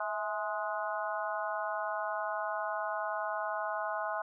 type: harmonic tone with a mistuned harmonic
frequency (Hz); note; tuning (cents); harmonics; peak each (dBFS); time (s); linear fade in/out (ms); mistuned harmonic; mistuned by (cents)
209.6; G#3; +16; 3 / 4 / 5 / 6 / 7; -37 / -38 / -39 / -40 / -40; 0-4.22; 5; 3; +55
effects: none